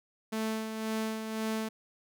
sawtooth tone with tremolo, 220 Hz, A3, in tune, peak -26 dBFS, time 0.32-1.69 s, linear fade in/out 10 ms, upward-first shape sine, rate 1.9 Hz, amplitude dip 50%, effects none

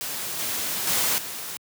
white noise with level steps, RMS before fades -31 / -28 / -23 / -34 dBFS, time 0.01-1.57 s, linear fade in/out 0 ms, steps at 0.39 / 0.87 / 1.18 s, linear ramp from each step 2 ms, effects high-pass 100 Hz 12 dB/octave

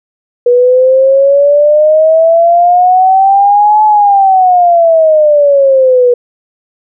sine exponential two-way sweep, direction up then down, 482.9 to 860 to 482.9 Hz, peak -3 dBFS, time 0.46-6.14 s, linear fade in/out 5 ms, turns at 3.84 s, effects none

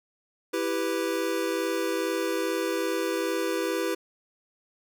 square chord, E minor, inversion none, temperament equal, 329.6 / 392 / 493.9 Hz, E4 / G4 / B4, 0 / 0 / 0 cents, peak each -31 dBFS, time 0.53-3.95 s, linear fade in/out 10 ms, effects none

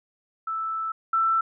sine tone pair in turn, 1318.5 / 1332.3 Hz, E6 / E6, 0 / +18 cents, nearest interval unison, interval 18 cents, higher second, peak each -26 / -19 dBFS, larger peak second, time 0.47-0.92 / 1.13-1.41 s, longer first, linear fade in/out 5 ms, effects none

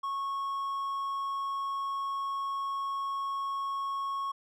triangle tone, 1100 Hz, C#6, 14 cents flat, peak -29 dBFS, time 0.03-4.32 s, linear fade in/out 10 ms, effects none

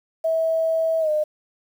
sine tone with pitch glide, 649 to 609 Hz, E5 to D#5, -27 to -37 cents, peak -18 dBFS, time 0.24-1.24 s, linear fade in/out 10 ms, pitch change -110 cents, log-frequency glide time 1-1.1 s, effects 8-bit

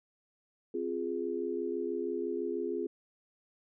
sine chord, F minor, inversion second, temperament equal, 261.6 / 349.2 / 415.3 Hz, C4 / F4 / Ab4, 0 / 0 / 0 cents, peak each -39 / -35 / -35 dBFS, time 0.74-2.87 s, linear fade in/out 5 ms, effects none

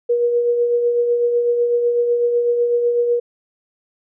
sine tone with tremolo, 478.4 Hz, A#4, 45 cents sharp, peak -12 dBFS, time 0.09-3.2 s, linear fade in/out 10 ms, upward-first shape triangle, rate 8 Hz, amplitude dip 45%, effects none

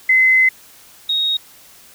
sine tone pair in turn, 2047 / 3756 Hz, C7 / A#7, -38 / +12 cents, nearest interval major seventh, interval 1050 cents, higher second, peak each -9 / -15 dBFS, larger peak first, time 0.09-0.49 / 1.09-1.37 s, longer first, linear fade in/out 5 ms, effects white hiss -45 dBFS RMS until 1.94 s

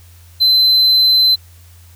triangle tone, 4060 Hz, B7, 47 cents sharp, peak -7 dBFS, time 0.4-1.36 s, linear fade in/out 20 ms, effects added 86 Hz sine -40 dBFS peak until 1.95 s + white hiss -49 dBFS RMS until 1.95 s

